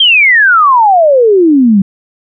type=exponential sweep; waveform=sine; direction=down; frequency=3248 to 187.4 Hz; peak=-3 dBFS; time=0-1.82 s; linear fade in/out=5 ms; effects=none